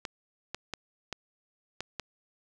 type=clicks; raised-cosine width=0.2 ms; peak=-17 dBFS; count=6; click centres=0.052 / 0.546 / 0.737 / 1.127 / 1.806 / 1.997 s; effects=none